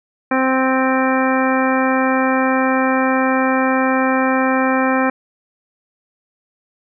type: harmonic tone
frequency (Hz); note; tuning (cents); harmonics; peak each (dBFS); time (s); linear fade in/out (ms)
261.6; C4; 0; 1 / 2 / 3 / 4 / 5 / 6 / 7 / 9; -17 / -20 / -22 / -23 / -24 / -25 / -25 / -27; 0.31-5.1; 5
effects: none